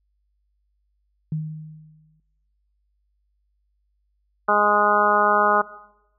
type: tone with exponential decay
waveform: sine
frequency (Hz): 155.56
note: D#3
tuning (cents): 0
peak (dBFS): -21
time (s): 1.32-2.2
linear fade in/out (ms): 2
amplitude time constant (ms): 190
type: harmonic tone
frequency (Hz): 207.5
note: G#3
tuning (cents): -1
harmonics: 1 / 2 / 3 / 4 / 5 / 6 / 7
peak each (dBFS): -31 / -26 / -23 / -22 / -23 / -20 / -24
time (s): 4.48-5.62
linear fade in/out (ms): 10
effects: noise-tail reverb RT60 0.9 s tail -18 dB re dry + added 50 Hz sine -66 dBFS peak until 6.18 s